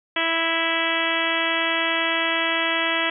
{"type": "harmonic tone", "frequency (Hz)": 329.6, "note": "E4", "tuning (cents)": 0, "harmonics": [1, 2, 3, 4, 5, 6, 7, 8, 9, 10], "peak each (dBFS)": [-31, -29, -30, -30, -29, -26, -30, -29, -31, -29], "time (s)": [0.16, 3.1], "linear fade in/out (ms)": 5, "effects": []}